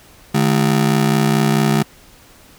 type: ring-modulated tone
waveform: 35% pulse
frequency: 180.9 Hz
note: F#3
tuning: 39 cents flat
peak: -8 dBFS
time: 0.34-1.83 s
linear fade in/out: 10 ms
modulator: 32.3 Hz
effects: pink hiss -46 dBFS RMS until 2.58 s